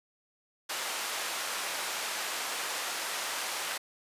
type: band-pass noise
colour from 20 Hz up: pink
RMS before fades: -35 dBFS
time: 0.69-3.78 s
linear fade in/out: 10 ms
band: 780 to 12000 Hz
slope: 12 dB/octave
effects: resampled to 32000 Hz